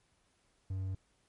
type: tone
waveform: triangle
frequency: 95 Hz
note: F#2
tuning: 46 cents sharp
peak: -32 dBFS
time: 0.7-0.95 s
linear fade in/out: 5 ms
effects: pink hiss -73 dBFS RMS until 1.28 s + MP3 48 kbps